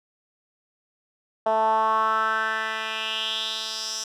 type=tone with band-pass filter sweep; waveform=10% pulse; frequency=220 Hz; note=A3; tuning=in tune; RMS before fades=-25 dBFS; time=1.46-4.04 s; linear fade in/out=5 ms; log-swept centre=730 to 5900 Hz; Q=4; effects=none